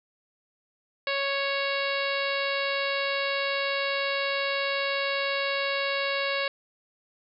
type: harmonic tone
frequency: 554.4 Hz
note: C#5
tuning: in tune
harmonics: 1 / 2 / 3 / 4 / 5 / 6 / 7 / 8 / 9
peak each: -30 / -34 / -33 / -33 / -34 / -41 / -36 / -38 / -45 dBFS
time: 1.07-6.48 s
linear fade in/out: 2 ms
effects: none